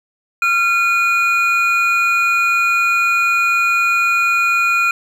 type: tone pair together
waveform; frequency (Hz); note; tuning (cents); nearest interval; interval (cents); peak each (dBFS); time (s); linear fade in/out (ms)
triangle; 1377 / 2452; F6 / D#7; -25 / -26; minor seventh; 999; -14 / -13; 0.42-4.91; 2
effects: none